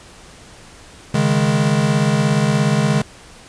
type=chord; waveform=square; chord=C# suspended second; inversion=none; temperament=equal; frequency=138.59 / 155.56 / 207.7 Hz; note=C#3 / D#3 / G#3; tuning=0 / 0 / 0 cents; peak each=-19 dBFS; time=1.14-3.02 s; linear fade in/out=5 ms; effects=pink hiss -42 dBFS RMS until 3.48 s + resampled to 22050 Hz